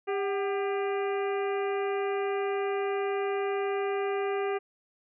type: harmonic tone with a mistuned harmonic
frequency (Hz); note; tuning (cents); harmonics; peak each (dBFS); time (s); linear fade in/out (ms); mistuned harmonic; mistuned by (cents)
399.6; G4; +33; 1 / 2 / 3 / 4 / 5 / 6 / 7; -28 / -35 / -39 / -43 / -43 / -44 / -48; 0.07-4.59; 20; 2; -84
effects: none